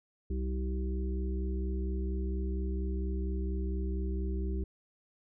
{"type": "harmonic tone", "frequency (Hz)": 64.3, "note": "C2", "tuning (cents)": -30, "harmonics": [1, 3, 5, 6], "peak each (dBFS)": [-31, -40, -43, -42], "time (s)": [0.3, 4.64], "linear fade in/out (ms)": 5, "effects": []}